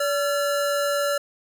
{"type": "tone pair together", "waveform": "square", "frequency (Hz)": [573.1, 1364], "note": ["D5", "F6"], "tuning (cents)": [-42, -41], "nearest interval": "octave + minor third", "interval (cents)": 1501, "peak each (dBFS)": [-23, -28], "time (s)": [0, 1.18], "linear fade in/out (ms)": 5, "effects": []}